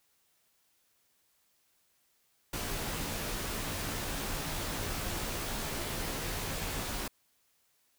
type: noise with comb filter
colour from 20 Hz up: pink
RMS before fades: -36 dBFS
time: 2.53-7.08 s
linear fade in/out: 5 ms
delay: 16 ms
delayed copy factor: -0.5
effects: white hiss -72 dBFS RMS until 7.98 s